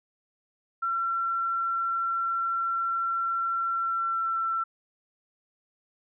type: tone with pitch glide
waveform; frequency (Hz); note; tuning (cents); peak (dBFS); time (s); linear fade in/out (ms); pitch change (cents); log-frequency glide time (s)
sine; 1357 to 1343.7; E6 to E6; +50 to +33; -25; 0.82-4.64; 10; -17; 3.71-4.38
effects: none